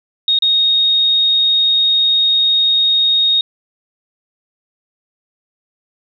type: tone with dropouts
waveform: sine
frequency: 3729 Hz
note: A#7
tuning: in tune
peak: -10 dBFS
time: 0.28-3.41 s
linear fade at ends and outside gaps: 2 ms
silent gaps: 0.388-0.422 s
effects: none